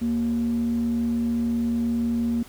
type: tone with band-pass filter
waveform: square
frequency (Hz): 78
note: D#2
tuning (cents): +5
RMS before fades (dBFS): -24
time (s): 0.01-2.43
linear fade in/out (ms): 5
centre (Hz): 230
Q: 6.6
effects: pink hiss -48 dBFS RMS until 2.48 s